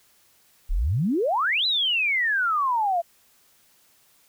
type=exponential two-way sweep; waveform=sine; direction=up then down; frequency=30.87 to 4081 to 661 Hz; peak=-20 dBFS; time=0.69-3.02 s; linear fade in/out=20 ms; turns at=1.66 s; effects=white hiss -60 dBFS RMS until 4.28 s